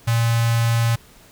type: tone with notch filter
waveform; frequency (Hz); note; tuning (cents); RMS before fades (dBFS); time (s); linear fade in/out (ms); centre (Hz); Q
square; 116.1; A#2; -7; -18; 0.07-0.96; 10; 350; 0.51
effects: pink hiss -49 dBFS RMS until 1.31 s